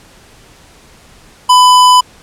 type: tone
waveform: square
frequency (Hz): 1000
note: B5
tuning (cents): +21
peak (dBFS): -4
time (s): 1.49-2.01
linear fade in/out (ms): 10
effects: pink hiss -42 dBFS RMS until 2.22 s + low-pass 10000 Hz 12 dB/octave

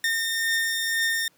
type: beating tone pair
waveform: sawtooth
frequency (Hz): 1821 / 1823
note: A#6 / A#6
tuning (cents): -41 / -39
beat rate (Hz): 2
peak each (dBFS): -29 / -20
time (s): 0.04-1.28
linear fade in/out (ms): 2
effects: pink hiss -62 dBFS RMS until 1.37 s + high-pass 150 Hz 12 dB/octave

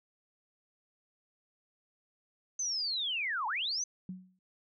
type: linear two-way sweep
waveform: sine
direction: down then up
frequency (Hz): 6272 to 823 to 6272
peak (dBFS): -31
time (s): 2.59-3.84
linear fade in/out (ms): 5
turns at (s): 3.47
type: tone with exponential decay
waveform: sine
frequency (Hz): 185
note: F#3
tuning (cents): 0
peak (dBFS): -35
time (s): 4.09-4.39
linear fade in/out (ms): 2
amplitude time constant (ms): 65
effects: none

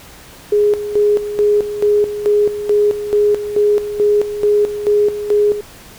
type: tone with tremolo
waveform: sine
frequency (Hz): 415.3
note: G#4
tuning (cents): 0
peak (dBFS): -9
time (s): 0.52-5.61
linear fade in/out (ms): 5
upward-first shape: square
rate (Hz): 2.3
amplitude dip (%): 70
effects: pink hiss -39 dBFS RMS until 5.98 s

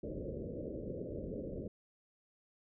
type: low-pass noise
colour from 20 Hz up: white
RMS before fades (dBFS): -42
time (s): 0.03-1.68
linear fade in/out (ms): 5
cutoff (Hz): 580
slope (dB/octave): 96
effects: none

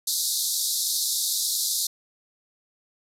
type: band-pass noise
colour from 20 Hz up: pink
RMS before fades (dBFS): -26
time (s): 0.07-1.87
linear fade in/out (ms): 5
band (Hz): 3700 to 14000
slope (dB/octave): 96
effects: none

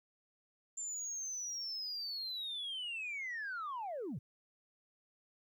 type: linear sweep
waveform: sine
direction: down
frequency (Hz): 7280 to 98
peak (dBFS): -37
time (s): 0.77-4.19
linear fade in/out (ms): 10
effects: tanh soft clip ceiling -36 dBFS + 13-bit

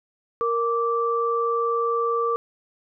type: tone pair together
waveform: sine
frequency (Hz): 465.7 / 1167.7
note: A#4 / D6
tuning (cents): -2 / -10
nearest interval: octave + major third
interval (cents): 1592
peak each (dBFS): -23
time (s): 0.41-2.36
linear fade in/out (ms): 0
effects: none

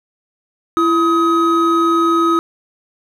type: tone pair together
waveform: triangle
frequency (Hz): 334.8 / 1264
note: E4 / D#6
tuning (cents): +27 / +27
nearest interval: octave + major seventh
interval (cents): 2300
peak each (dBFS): -12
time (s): 0.77-2.39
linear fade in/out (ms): 0
effects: none

